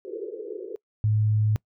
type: band-pass noise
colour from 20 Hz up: white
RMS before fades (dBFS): -35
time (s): 0.05-0.76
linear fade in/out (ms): 0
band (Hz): 350 to 490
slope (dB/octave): 96
type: tone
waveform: sine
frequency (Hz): 107.1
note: A2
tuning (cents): -46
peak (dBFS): -19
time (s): 1.04-1.56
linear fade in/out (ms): 0
effects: noise-tail reverb RT60 0.1 s tail -24 dB re dry